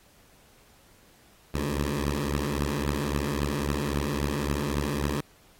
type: beating tone pair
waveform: 10% pulse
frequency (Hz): 70.3 / 74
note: C#2 / D2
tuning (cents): +25 / +14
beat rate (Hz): 3.7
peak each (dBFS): -21 / -21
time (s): 1.54-5.21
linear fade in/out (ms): 5
effects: pink hiss -59 dBFS RMS until 5.59 s + AAC 48 kbps